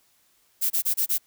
violet noise bursts, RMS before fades -23 dBFS, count 5, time 0.61-1.183 s, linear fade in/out 20 ms, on 93 ms, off 27 ms, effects white hiss -64 dBFS RMS until 1.26 s

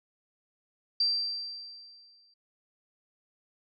sine tone with exponential decay, 4699 Hz, D8, in tune, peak -22 dBFS, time 1-2.34 s, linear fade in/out 5 ms, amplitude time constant 290 ms, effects none

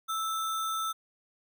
sine tone with sample-and-hold, 1318.5 Hz, E6, in tune, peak -29 dBFS, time 0.08-0.93 s, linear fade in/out 20 ms, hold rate 4900 Hz, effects none

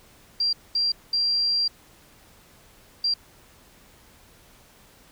sine tone bursts at uneven times, 4743 Hz, D8, 16 cents sharp, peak -20 dBFS, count 4, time 0.4-0.53 / 0.75-0.92 / 1.13-1.68 / 3.04-3.14 s, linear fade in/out 5 ms, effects pink hiss -54 dBFS RMS until 5.11 s

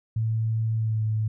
sine tone with pitch glide, 111.6 to 108.93 Hz, A2 to A2, +25 to -17 cents, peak -22 dBFS, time 0.16-1.28 s, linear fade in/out 5 ms, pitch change -42 cents, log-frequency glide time 0.75-1.03 s, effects none

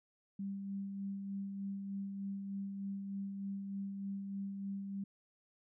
sine tone with tremolo, 197.2 Hz, G3, 11 cents sharp, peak -37 dBFS, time 0.39-5.04 s, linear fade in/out 5 ms, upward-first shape sine, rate 3.3 Hz, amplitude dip 35%, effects none

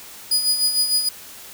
sawtooth tone with tremolo, 4950 Hz, D#8, 10 cents flat, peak -12 dBFS, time 0.31-1.09 s, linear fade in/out 5 ms, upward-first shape sine, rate 6.6 Hz, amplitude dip 60%, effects white hiss -40 dBFS RMS until 1.53 s

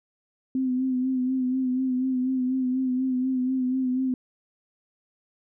sine tone with vibrato, 257.2 Hz, C4, 30 cents flat, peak -22 dBFS, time 0.55-4.14 s, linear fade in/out 2 ms, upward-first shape sine, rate 4.1 Hz, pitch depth 39 cents each way, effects none

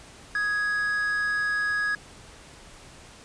triangle tone pair together, 1248.1 / 1666 Hz, D#6 / G#6, +5 / +5 cents, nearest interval perfect fourth, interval 500 cents, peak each -33 / -22 dBFS, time 0.35-1.95 s, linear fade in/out 2 ms, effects pink hiss -48 dBFS RMS until 3.24 s + resampled to 22050 Hz

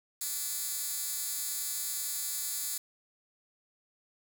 10% pulse tone with high-pass filter, 289.6 Hz, D4, 24 cents flat, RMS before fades -35 dBFS, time 0.21-2.78 s, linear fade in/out 5 ms, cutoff 8200 Hz, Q 0.83, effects none

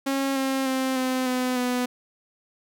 sawtooth tone with pitch steps, 272.4 / 267.4 / 262.5 / 257.7 / 253 / 248.4 Hz, C#4 / C4 / C4 / C4 / B3 / B3, -30 / +38 / +6 / -26 / +42 / +10 cents, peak -19 dBFS, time 0.06-1.86 s, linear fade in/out 10 ms, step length 300 ms, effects none

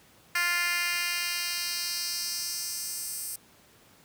10% pulse tone with high-pass filter sweep, 349.2 Hz, F4, in tune, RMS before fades -31 dBFS, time 0.35-3.36 s, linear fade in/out 5 ms, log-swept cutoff 1800 to 9100 Hz, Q 1.6, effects pink hiss -58 dBFS RMS until 4.04 s + high-pass 80 Hz 12 dB/octave

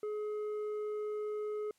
sine tone with tanh clipping, 422.5 Hz, G#4, 30 cents sharp, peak -36 dBFS, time 0.03-1.71 s, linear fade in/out 2 ms, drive 6 dB, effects white hiss -73 dBFS RMS until 1.78 s + low-pass 11000 Hz 12 dB/octave

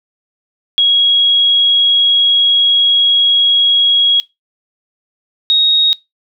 sine tone pair in turn, 3310 / 3758 Hz, G#7 / A#7, -6 / +13 cents, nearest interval major second, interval 219 cents, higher second, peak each -7 dBFS, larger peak neither, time 0.78-4.2 / 5.5-5.93 s, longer first, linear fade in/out 0 ms, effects noise-tail reverb RT60 0.2 s tail -22 dB re dry

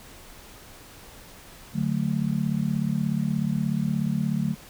sine chord, D major, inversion none, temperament just, 146.83 / 183.54 / 220.2 Hz, D3 / F#3 / A3, 0 / -14 / +2 cents, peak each -27 dBFS, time 1.73-4.56 s, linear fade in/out 50 ms, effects pink hiss -47 dBFS RMS until 4.69 s

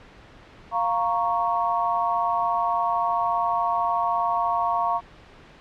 sine chord, Bb minor, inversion second, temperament equal, 698.5 / 932.3 / 1108.7 Hz, F5 / Bb5 / Db6, 0 / 0 / 0 cents, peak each -25 dBFS, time 0.71-5.01 s, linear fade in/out 50 ms, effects pink hiss -48 dBFS RMS until 5.6 s + low-pass 3000 Hz 12 dB/octave

